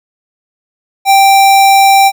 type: tone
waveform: square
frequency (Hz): 784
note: G5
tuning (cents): 0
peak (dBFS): -4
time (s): 1.05-2.12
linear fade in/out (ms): 50
effects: none